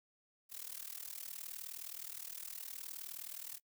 blue noise with amplitude modulation, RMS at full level -43 dBFS, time 0.49-3.6 s, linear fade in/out 50 ms, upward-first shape sine, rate 39.3 Hz, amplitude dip 90%, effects noise-tail reverb RT60 0.1 s tail -25 dB re dry

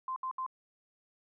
sine tone bursts, 1040 Hz, C6, 11 cents flat, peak -33 dBFS, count 3, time 0.08-0.464 s, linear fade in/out 2 ms, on 82 ms, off 69 ms, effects none

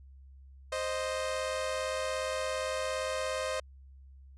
sawtooth tone pair together, 523.3 / 620.7 Hz, C5 / D#5, 0 / -4 cents, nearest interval minor third, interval 296 cents, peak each -30 / -31 dBFS, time 0.72-3.6 s, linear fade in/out 5 ms, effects added 67 Hz sine -50 dBFS peak until 4.37 s + resampled to 24000 Hz

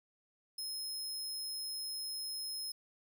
sawtooth tone, 5150 Hz, E8, 41 cents flat, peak -36 dBFS, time 0.58-2.72 s, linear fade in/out 5 ms, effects none

